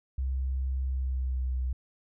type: tone with pitch glide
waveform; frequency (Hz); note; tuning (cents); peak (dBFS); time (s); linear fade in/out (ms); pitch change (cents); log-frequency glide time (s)
sine; 65.6 to 63.55; C2 to C2; +5 to -50; -27; 0.18-1.73; 5; -55; 0.85-1.54
effects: none